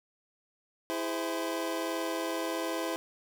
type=chord; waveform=25% pulse; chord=E augmented; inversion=none; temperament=just; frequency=329.6 / 412 / 515 Hz; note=E4 / G#4 / B#4; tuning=0 / -14 / -28 cents; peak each=-30 / -36 / -32 dBFS; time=0.9-2.96 s; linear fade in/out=0 ms; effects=none